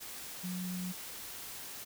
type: tone in noise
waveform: sine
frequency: 181.6 Hz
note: F#3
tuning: 32 cents flat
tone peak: -36 dBFS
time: 0.43-0.93 s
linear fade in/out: 20 ms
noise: white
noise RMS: -45 dBFS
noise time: 0-1.85 s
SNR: +6 dB
effects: none